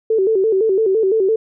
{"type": "tone with vibrato", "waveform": "sine", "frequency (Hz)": 411.6, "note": "G#4", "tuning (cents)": -16, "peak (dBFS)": -12, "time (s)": [0.1, 1.36], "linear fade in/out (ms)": 5, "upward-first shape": "square", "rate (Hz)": 5.9, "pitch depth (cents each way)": 130, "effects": []}